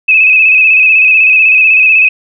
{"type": "tone with vibrato", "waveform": "sine", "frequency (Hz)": 2563, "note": "E7", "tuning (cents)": -49, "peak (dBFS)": -3, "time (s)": [0.08, 2.09], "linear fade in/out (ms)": 10, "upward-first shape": "square", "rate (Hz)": 16, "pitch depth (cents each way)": 37, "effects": []}